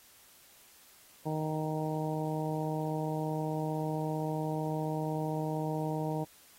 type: harmonic tone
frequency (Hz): 155.56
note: D#3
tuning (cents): 0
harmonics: 1 / 2 / 3 / 4 / 5 / 6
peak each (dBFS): -34 / -37 / -39 / -40 / -41 / -42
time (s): 1.25-6.25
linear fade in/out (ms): 20
effects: white hiss -59 dBFS RMS until 6.58 s + AAC 48 kbps